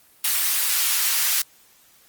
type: high-pass noise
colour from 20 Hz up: white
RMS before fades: -21 dBFS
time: 0.24-1.42 s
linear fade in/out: 5 ms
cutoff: 1400 Hz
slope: 12 dB/octave
effects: white hiss -55 dBFS RMS until 2.08 s + Opus 24 kbps